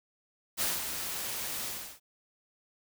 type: noise with ADSR envelope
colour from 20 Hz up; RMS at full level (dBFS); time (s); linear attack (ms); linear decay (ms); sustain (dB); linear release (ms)
white; -29; 0.57-2; 41; 200; -7; 340
effects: none